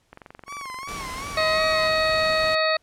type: click train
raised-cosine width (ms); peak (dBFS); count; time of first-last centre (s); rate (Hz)
0.5; -26; 31; 0.13-1.446; 22.8
type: tone with vibrato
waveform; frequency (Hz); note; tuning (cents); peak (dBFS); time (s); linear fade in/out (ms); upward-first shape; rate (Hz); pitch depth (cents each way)
30% pulse; 1088; C#6; -33; -30; 0.46-1.9; 50; sine; 2.7; 110
type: noise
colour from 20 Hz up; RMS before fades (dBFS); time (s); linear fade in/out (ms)
pink; -36; 0.88-2.55; 5
type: harmonic tone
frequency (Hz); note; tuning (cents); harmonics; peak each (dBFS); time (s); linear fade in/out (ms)
632; D#5; +27; 1 / 2 / 3 / 4 / 6 / 7; -22 / -26 / -26 / -30 / -31 / -28; 1.37-2.77; 5
effects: pink hiss -66 dBFS RMS until 2.82 s + low-pass 10000 Hz 12 dB/octave